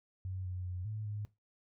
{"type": "tone with pitch steps", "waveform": "sine", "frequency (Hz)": [93.5, 91.2, 90.3, 107.4, 104.4], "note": ["F#2", "F#2", "F#2", "A2", "G#2"], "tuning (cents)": [19, -24, -42, -41, 10], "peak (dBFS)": -37, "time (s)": [0.25, 1.25], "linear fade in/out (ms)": 0, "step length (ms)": 200, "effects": ["noise-tail reverb RT60 0.2 s tail -17 dB re dry"]}